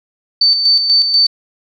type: tone with tremolo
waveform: sine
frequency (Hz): 4550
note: C#8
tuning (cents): +44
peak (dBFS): -7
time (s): 0.41-1.27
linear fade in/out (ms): 5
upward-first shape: square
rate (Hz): 4.1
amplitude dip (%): 50
effects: none